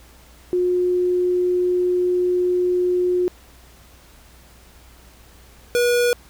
sine / square tone pair in turn, 359.5 / 483.6 Hz, F#4 / B4, -50 / -36 cents, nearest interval perfect fourth, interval 514 cents, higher second, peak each -16 dBFS, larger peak neither, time 0.53-3.28 / 5.75-6.13 s, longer first, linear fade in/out 0 ms, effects added 60 Hz sine -49 dBFS peak until 6.29 s + pink hiss -50 dBFS RMS until 6.29 s

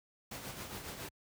pink noise with tremolo, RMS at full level -42 dBFS, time 0.31-1.09 s, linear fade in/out 5 ms, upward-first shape triangle, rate 7.3 Hz, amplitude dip 55%, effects high-pass 60 Hz 12 dB/octave

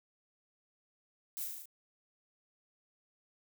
violet noise with echo, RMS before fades -40 dBFS, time 1.37-1.44 s, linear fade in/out 0 ms, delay 36 ms, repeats 6, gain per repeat -2 dB, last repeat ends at 1.656 s, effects none

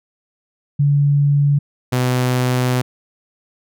sine / sawtooth tone pair in turn, 143.3 / 126.05 Hz, D3 / B2, -42 / +36 cents, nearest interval major second, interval 222 cents, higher first, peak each -11 dBFS, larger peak neither, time 0.79-1.59 / 1.92-2.82 s, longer second, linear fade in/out 10 ms, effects none

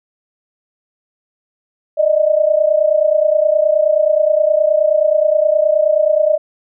sine tone pair together, 598 / 627.5 Hz, D5 / D#5, +31 / +15 cents, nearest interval minor second, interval 84 cents, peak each -13 dBFS, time 1.97-6.38 s, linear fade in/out 20 ms, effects none

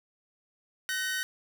sawtooth tone pair together, 1513.6 / 1864.7 Hz, F#6 / A#6, +39 / 0 cents, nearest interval major third, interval 361 cents, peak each -28 / -30 dBFS, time 0.89-1.23 s, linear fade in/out 0 ms, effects none

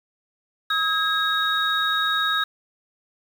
sine tone cluster, 1275 / 1633 / 3775 Hz, D#6 / G#6 / A#7, +42 / -30 / +21 cents, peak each -24 dBFS, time 0.7-2.44 s, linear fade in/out 5 ms, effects 7-bit

